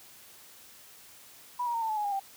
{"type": "tone with pitch steps", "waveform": "sine", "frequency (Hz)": [980, 949.4, 919.7, 890.9, 863.1, 836.1, 809.9, 784.6], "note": ["B5", "A#5", "A#5", "A5", "A5", "G#5", "G#5", "G5"], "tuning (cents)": [-14, 31, -24, 21, -34, 11, -44, 1], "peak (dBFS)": -28, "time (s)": [1.59, 2.198], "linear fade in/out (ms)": 10, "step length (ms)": 76, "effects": ["white hiss -53 dBFS RMS until 2.36 s", "high-pass 60 Hz 12 dB/octave"]}